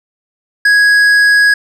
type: tone with tanh clipping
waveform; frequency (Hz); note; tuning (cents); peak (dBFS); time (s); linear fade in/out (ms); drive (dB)
sine; 1661.2; G#6; 0; -7; 0.65-1.54; 5; 9
effects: none